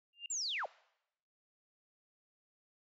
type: tone with exponential growth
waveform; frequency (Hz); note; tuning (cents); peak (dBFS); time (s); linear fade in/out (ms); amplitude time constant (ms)
sine; 2800; F7; +4; -37; 0.13-0.26; 2; 28
type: linear sweep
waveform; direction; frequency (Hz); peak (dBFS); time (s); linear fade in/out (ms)
sine; down; 7640 to 472.7; -35; 0.3-0.66; 5
effects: noise-tail reverb RT60 0.8 s tail -22 dB re dry